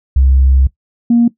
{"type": "tone pair in turn", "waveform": "sine", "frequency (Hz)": [66.4, 235.8], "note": ["C2", "A#3"], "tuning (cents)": [26, 20], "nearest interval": "octave + minor seventh", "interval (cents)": 2194, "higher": "second", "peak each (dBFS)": -5, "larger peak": "neither", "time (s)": [[0.16, 0.67], [1.1, 1.28]], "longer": "first", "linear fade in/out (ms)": 5, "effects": ["noise-tail reverb RT60 0.1 s tail -18 dB re dry", "tanh soft clip ceiling -2 dBFS"]}